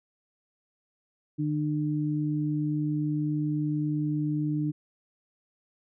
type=tone pair together; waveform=sine; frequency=150.3 / 300.6 Hz; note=D3 / D4; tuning=+40 / +40 cents; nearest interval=octave; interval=1200 cents; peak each=-28 dBFS; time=1.38-4.72 s; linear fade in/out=20 ms; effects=none